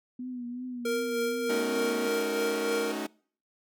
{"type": "tone with vibrato", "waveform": "sine", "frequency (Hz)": 246.9, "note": "B3", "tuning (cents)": 0, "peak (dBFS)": -34, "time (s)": [0.19, 2.08], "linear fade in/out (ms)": 5, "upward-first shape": "triangle", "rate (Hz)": 2.7, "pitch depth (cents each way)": 59}
{"type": "tone with tremolo", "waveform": "square", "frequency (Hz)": 465.5, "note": "A#4", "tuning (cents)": -2, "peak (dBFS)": -27, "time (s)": [0.85, 2.92], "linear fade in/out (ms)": 5, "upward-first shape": "sine", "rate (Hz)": 3.3, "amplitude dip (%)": 40}
{"type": "chord", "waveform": "sawtooth", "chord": "D# half-diminished seventh", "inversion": "second", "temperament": "equal with one note detuned", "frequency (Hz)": [215.8, 277.2, 311.1, 370], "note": ["A3", "C#4", "D#4", "F#4"], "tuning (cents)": [-33, 0, 0, 0], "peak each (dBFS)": [-33, -34, -32, -34], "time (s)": [1.49, 3.07], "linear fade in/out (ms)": 10}
{"effects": ["noise-tail reverb RT60 0.5 s tail -25 dB re dry"]}